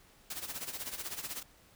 white noise with tremolo, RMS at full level -38 dBFS, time 0.3-1.43 s, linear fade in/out 5 ms, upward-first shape sine, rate 16 Hz, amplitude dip 75%, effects pink hiss -62 dBFS RMS until 1.75 s

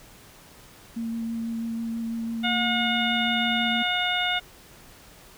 sine tone with vibrato, 228.7 Hz, A#3, 33 cents flat, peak -27 dBFS, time 0.96-3.83 s, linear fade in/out 10 ms, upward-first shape sine, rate 6.1 Hz, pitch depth 12 cents each way
harmonic tone, 721 Hz, F#5, 45 cents flat, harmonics 1 / 2 / 3 / 4 / 5, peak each -29 / -29 / -29 / -29 / -29 dBFS, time 2.43-4.4 s, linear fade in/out 20 ms
effects pink hiss -50 dBFS RMS until 5.37 s

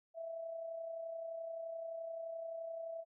sine tone with amplitude modulation, 660 Hz, E5, 2 cents sharp, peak -39 dBFS, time 0.14-3.05 s, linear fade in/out 50 ms, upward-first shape sine, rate 31.6 Hz, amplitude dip 45%, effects none

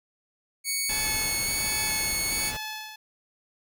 10% pulse tone with vibrato, 2217 Hz, C#7, in tune, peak -17 dBFS, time 0.64-2.53 s, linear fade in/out 50 ms, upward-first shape square, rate 1.2 Hz, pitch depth 9 cents each way
pink noise, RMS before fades -37 dBFS, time 0.89-2.57 s, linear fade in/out 5 ms
10% pulse tone with tremolo, 862 Hz, A5, 36 cents flat, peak -24 dBFS, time 0.89-2.96 s, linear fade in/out 5 ms, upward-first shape sine, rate 1.3 Hz, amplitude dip 70%
effects none

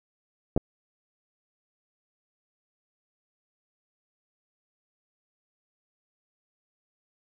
clicks, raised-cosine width 2 ms, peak -11 dBFS, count 2, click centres 0.564 / 0.576 s, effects none

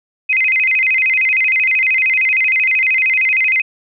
sine tone with vibrato, 2286 Hz, D7, 47 cents flat, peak -11 dBFS, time 0.29-3.62 s, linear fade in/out 10 ms, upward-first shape square, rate 13 Hz, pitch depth 170 cents each way, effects none

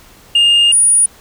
sine tone pair in turn, 2823 / 9620 Hz, F7 / D9, +18 / +41 cents, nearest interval octave + major sixth, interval 2123 cents, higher second, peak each -4 dBFS, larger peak neither, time 0.35-0.72 / 0.72-1.06 s, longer first, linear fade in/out 5 ms, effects tanh soft clip ceiling -6 dBFS + pink hiss -43 dBFS RMS until 1.2 s

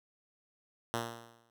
5% pulse tone with exponential decay, 116.54 Hz, A#2, in tune, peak -19 dBFS, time 0.94-1.5 s, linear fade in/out 0 ms, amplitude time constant 120 ms, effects none

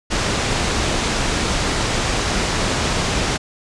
pink low-pass noise, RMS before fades -20 dBFS, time 0.1-3.38 s, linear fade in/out 20 ms, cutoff 7800 Hz, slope 24 dB/octave, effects resampled to 24000 Hz

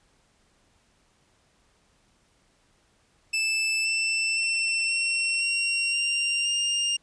sawtooth tone with pitch steps, 2637 / 2665 / 2692 / 2721 / 2749 / 2778 / 2807 Hz, E7 / E7 / E7 / F7 / F7 / F7 / F7, 0 / +18 / +36 / -46 / -28 / -10 / +8 cents, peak -20 dBFS, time 3.33-6.97 s, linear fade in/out 10 ms, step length 520 ms, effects pink hiss -65 dBFS RMS until 7.02 s + resampled to 22050 Hz

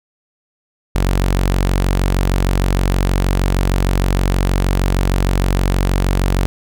sawtooth tone, 46.42 Hz, F#1, 6 cents sharp, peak -9 dBFS, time 0.95-6.46 s, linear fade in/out 0 ms, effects none

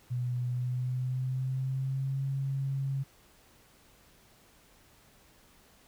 sine tone with pitch glide, 123.47 to 136.21 Hz, B2 to C#3, 0 to -30 cents, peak -29 dBFS, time 0.1-3.04 s, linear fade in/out 20 ms, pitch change +170 cents, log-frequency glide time 0.47-2.24 s, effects pink hiss -61 dBFS RMS until 5.87 s

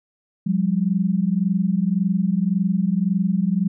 sine tone pair together, 178.18 / 200 Hz, F3 / G3, +35 / +35 cents, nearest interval major second, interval 200 cents, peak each -20 dBFS, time 0.46-3.68 s, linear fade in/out 10 ms, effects none

